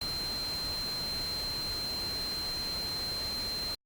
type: tone in noise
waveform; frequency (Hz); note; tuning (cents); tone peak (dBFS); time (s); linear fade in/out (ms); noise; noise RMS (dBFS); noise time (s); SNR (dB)
sine; 4132; C8; -22; -33; 0.01-3.75; 5; pink; -41; 0.01-3.75; +5
effects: Opus 48 kbps